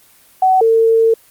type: tone pair in turn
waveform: sine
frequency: 752 / 451.9 Hz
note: F#5 / A4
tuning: +28 / +46 cents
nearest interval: major sixth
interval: 882 cents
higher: first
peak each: -8 dBFS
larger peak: neither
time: 0.42-0.61 / 0.61-1.14 s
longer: second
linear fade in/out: 5 ms
effects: white hiss -48 dBFS RMS until 1.3 s + Opus 24 kbps